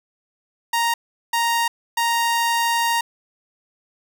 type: tone bursts at uneven times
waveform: sawtooth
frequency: 932.3 Hz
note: A#5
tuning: in tune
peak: -14 dBFS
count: 3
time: 0.73-0.94 / 1.33-1.68 / 1.97-3.01 s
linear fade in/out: 5 ms
effects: none